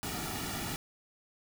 pink noise with comb filter, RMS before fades -37 dBFS, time 0.03-0.76 s, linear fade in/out 0 ms, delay 1.9 ms, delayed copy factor -0.7, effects none

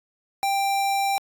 sine tone with sample-and-hold, 789 Hz, G5, 11 cents sharp, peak -20 dBFS, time 0.43-1.18 s, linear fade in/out 0 ms, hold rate 3150 Hz, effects AAC 64 kbps

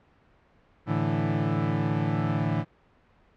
30% pulse chord, A suspended fourth, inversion none, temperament equal, 110 / 146.83 / 164.81 Hz, A2 / D3 / E3, 0 / 0 / 0 cents, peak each -26 dBFS, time 0.86-2.65 s, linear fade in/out 50 ms, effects pink hiss -61 dBFS RMS until 3.36 s + low-pass 2000 Hz 12 dB/octave

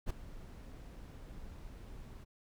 brown noise with ADSR envelope, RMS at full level -32 dBFS, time 0.06-2.25 s, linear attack 42 ms, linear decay 6 ms, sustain -17 dB, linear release 23 ms, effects none

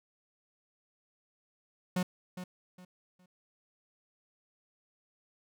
45% pulse tone with echo, 181.7 Hz, F#3, 31 cents flat, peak -28 dBFS, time 1.96-2.03 s, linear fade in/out 5 ms, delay 410 ms, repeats 3, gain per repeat -11 dB, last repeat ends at 3.26 s, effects none

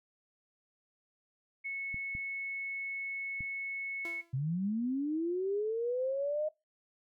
sine tone, 2200 Hz, C#7, 14 cents flat, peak -35 dBFS, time 1.64-4.22 s, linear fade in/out 20 ms
clicks, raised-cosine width 5 ms, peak -32 dBFS, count 3, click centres 1.944 / 2.151 / 3.407 s
sawtooth tone with exponential decay, 338.3 Hz, E4, 45 cents sharp, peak -38 dBFS, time 4.05-4.42 s, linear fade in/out 1 ms, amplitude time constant 79 ms
sine linear sweep, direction up, 124.5 to 622.3 Hz, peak -30 dBFS, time 4.33-6.49 s, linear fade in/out 10 ms
effects noise-tail reverb RT60 0.2 s tail -20 dB re dry

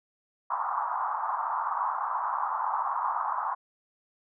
pink band-pass noise, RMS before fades -30 dBFS, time 0.5-3.55 s, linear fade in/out 10 ms, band 850 to 1200 Hz, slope 48 dB/octave, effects none

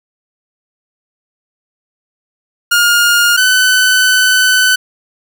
sawtooth tone pair in turn, 1418 / 1507.5 Hz, F6 / F#6, +26 / +32 cents, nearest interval minor second, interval 106 cents, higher second, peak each -4 dBFS, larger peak neither, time 2.71-3.37 / 3.37-4.76 s, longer second, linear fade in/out 10 ms, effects none

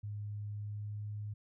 sine tone with pitch glide, 103.83 to 104.61 Hz, G#2 to G#2, 0 to +13 cents, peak -38 dBFS, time 0.03-1.34 s, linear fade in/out 10 ms, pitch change +13 cents, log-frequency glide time 0.53-1.07 s, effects none

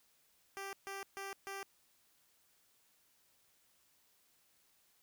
10% pulse tone bursts, 392.6 Hz, G4, 3 cents sharp, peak -34 dBFS, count 4, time 0.57-1.63 s, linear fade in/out 0 ms, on 160 ms, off 140 ms, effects white hiss -72 dBFS RMS until 5.02 s

